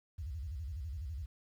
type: tone with vibrato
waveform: sine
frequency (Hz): 73.1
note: D2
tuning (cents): -7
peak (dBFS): -38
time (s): 0.18-1.26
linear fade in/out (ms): 10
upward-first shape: square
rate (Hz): 12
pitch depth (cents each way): 260
effects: 11-bit